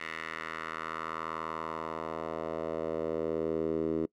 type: tone with band-pass filter sweep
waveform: 10% pulse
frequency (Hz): 80.5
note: E2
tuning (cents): -41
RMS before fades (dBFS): -35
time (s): 0-4.06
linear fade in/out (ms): 5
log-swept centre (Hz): 2000 to 350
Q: 2.4
effects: noise-tail reverb RT60 0.1 s tail -23 dB re dry